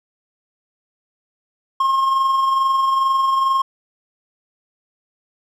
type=tone with amplitude modulation; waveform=triangle; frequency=1072 Hz; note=C6; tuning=42 cents sharp; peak=-11 dBFS; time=1.8-3.62 s; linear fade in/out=5 ms; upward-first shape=sine; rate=22.3 Hz; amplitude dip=35%; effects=none